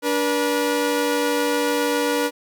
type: tone pair together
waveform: sawtooth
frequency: 290.7 / 482.1 Hz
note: D4 / B4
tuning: -18 / -42 cents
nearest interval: major sixth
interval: 876 cents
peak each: -19 / -17 dBFS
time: 0.02-2.31 s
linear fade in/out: 50 ms
effects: none